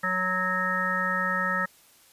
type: harmonic tone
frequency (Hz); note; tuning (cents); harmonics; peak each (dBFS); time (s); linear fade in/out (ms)
185; F#3; 0; 1 / 3 / 5 / 7 / 9 / 10; -34 / -35 / -37 / -28 / -33 / -28; 0.03-1.66; 10
effects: white hiss -57 dBFS RMS until 2.12 s + resampled to 32000 Hz